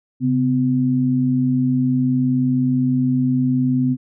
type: tone pair together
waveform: sine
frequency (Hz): 134.45 / 253.8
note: C3 / B3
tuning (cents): +47 / +47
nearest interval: major seventh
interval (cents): 1100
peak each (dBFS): -20 / -16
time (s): 0.2-3.97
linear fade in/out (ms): 50
effects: none